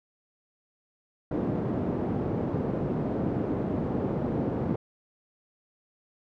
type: band-pass noise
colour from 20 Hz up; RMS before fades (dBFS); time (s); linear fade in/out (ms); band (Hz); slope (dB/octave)
pink; -29; 1.31-4.76; 5; 140 to 450; 12
effects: none